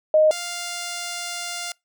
sine / 5% pulse tone pair in turn, 620 / 699.5 Hz, D#5 / F5, -6 / +3 cents, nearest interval major second, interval 209 cents, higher second, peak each -12 / -17 dBFS, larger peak first, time 0.14-0.31 / 0.31-1.72 s, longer second, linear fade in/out 2 ms, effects noise-tail reverb RT60 0.2 s tail -25 dB re dry

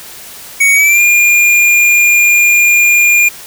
square tone with pitch glide, 2237 to 2411 Hz, C#7 to D7, +15 to +45 cents, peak -6 dBFS, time 0.6-3.29 s, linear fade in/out 10 ms, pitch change +130 cents, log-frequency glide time 0.74-1.01 s, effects white hiss -31 dBFS RMS until 3.46 s

